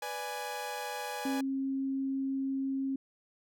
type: chord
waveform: sawtooth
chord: G# diminished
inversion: first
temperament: equal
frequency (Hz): 493.9 / 587.3 / 830.6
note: B4 / D5 / G#5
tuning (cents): 0 / 0 / 0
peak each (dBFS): -38 / -40 / -34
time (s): 0.02-1.41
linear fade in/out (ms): 5
type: tone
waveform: sine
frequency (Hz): 269.4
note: C#4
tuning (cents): -49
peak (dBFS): -30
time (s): 1.25-2.96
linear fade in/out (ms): 5
effects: none